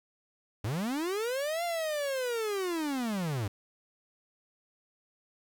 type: linear two-way sweep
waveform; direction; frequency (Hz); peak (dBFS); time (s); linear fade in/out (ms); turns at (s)
45% pulse; up then down; 92.5 to 700 to 92.5; -30; 0.64-3.48; 5; 1.64
effects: 10-bit